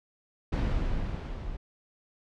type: noise with level ramp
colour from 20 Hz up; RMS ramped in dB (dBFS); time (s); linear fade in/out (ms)
brown; -25 to -38; 0.52-1.57; 10
effects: low-pass 4000 Hz 12 dB/octave